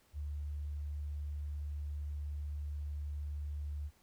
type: tone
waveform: sine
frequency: 73.42 Hz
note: D2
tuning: in tune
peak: -37 dBFS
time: 0.13-3.91 s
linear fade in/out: 50 ms
effects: pink hiss -69 dBFS RMS until 4.02 s